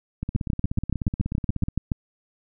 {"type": "two click trains", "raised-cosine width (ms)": 5, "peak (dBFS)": [-10, -15], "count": [12, 25], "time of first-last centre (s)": [[0.36, 1.918], [0.23, 1.685]], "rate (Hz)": [7.06, 16.5], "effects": []}